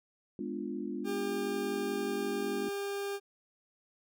sine chord, G# diminished seventh, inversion none, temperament equal with one note detuned, 207.7 / 248.5 / 293.7 / 349.2 Hz, G#3 / B3 / D4 / F4, 0 / +11 / 0 / 0 cents, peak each -40 dBFS, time 0.39-2.69 s, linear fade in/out 2 ms
40% pulse tone, 400.4 Hz, G4, 37 cents sharp, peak -33 dBFS, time 1.04-3.2 s, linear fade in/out 50 ms
effects none

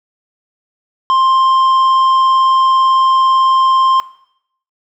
sine tone with tanh clipping, 1053 Hz, C6, 11 cents sharp, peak -10 dBFS, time 1.1-4 s, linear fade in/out 0 ms, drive 7 dB, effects noise-tail reverb RT60 0.7 s tail -18 dB re dry

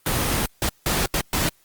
pink noise bursts at uneven times, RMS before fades -22 dBFS, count 5, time 0.06-0.46 / 0.62-0.69 / 0.86-1.06 / 1.14-1.21 / 1.33-1.49 s, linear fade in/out 2 ms, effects white hiss -60 dBFS RMS until 1.64 s + Opus 24 kbps

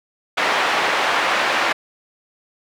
pink band-pass noise, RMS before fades -19 dBFS, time 0.37-1.73 s, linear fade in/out 10 ms, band 710 to 2600 Hz, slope 12 dB/octave, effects none

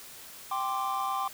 triangle chord, G suspended fourth, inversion none, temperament equal, 784 / 1046.5 / 1174.7 Hz, G5 / C6 / D6, 0 / 0 / 0 cents, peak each -31 dBFS, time 0.51-1.28 s, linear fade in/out 5 ms, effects white hiss -47 dBFS RMS until 1.33 s

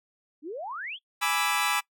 sine exponential sweep, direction up, 277 to 3520 Hz, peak -33 dBFS, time 0.42-0.99 s, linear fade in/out 50 ms
20% pulse chord, E dominant seventh, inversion first, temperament equal, 830.6 / 987.8 / 1174.7 / 1318.5 Hz, G#5 / B5 / D6 / E6, 0 / 0 / 0 / 0 cents, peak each -25 dBFS, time 1.21-1.81 s, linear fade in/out 20 ms
effects noise-tail reverb RT60 0.1 s tail -22 dB re dry

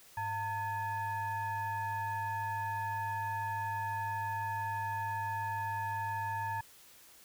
sine tone with frequency modulation, 903 Hz, A5, 45 cents sharp, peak -33 dBFS, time 0.17-6.61 s, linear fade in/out 5 ms, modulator 801 Hz, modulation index 0.8, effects white hiss -58 dBFS RMS until 7.24 s

